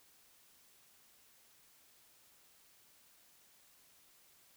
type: silence
effects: white hiss -66 dBFS RMS until 4.56 s